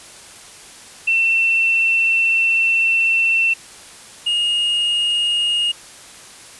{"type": "tone pair in turn", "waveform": ["sine", "triangle"], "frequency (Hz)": [2692, 2855], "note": ["E7", "F7"], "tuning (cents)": [36, 37], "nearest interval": "minor second", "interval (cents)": 101, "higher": "second", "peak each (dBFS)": [-13, -14], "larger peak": "first", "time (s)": [[1.07, 3.54], [4.26, 5.72]], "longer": "first", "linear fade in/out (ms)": 10, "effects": ["white hiss -40 dBFS RMS until 6.59 s", "resampled to 24000 Hz"]}